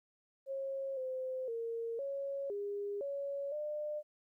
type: tone with pitch steps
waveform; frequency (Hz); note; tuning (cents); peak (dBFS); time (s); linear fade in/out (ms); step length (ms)
sine; 542 / 517 / 460.4 / 554 / 406.2 / 560 / 600; C#5 / C5 / A#4 / C#5 / G#4 / C#5 / D5; -39 / -21 / -22 / -1 / -38 / +18 / +37; -36; 0.46-4.03; 50; 510
effects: 13-bit